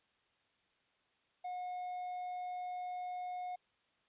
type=tone; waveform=triangle; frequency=724 Hz; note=F#5; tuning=38 cents flat; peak=-37 dBFS; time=1.44-3.56 s; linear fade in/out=10 ms; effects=white hiss -75 dBFS RMS until 4.08 s + resampled to 8000 Hz